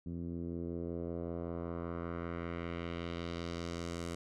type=tone with low-pass filter sweep; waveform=10% pulse; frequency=85.2 Hz; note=F2; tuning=42 cents flat; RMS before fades=-40 dBFS; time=0.06-4.15 s; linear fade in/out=5 ms; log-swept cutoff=220 to 8900 Hz; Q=1.4; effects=none